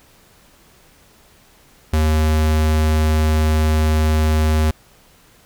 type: tone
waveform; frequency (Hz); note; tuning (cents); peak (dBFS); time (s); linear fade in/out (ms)
square; 77.78; D#2; 0; -14; 1.93-4.71; 5
effects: pink hiss -51 dBFS RMS until 5.45 s